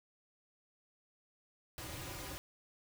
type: noise with comb filter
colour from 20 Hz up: pink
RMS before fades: -45 dBFS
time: 1.78-2.38 s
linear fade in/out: 0 ms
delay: 4.5 ms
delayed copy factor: -0.9
effects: none